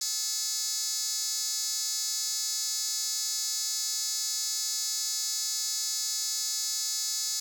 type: tone with high-pass filter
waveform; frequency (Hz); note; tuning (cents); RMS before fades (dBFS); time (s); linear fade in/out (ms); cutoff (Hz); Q
15% pulse; 431.4; A4; -34; -31; 0.01-7.4; 5; 5700; 5.8
effects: none